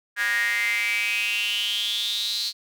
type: tone with high-pass filter sweep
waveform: square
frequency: 109.8 Hz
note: A2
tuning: 3 cents flat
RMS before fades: -25 dBFS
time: 0.16-2.53 s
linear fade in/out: 50 ms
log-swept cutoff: 1700 to 4300 Hz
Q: 9.9
effects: none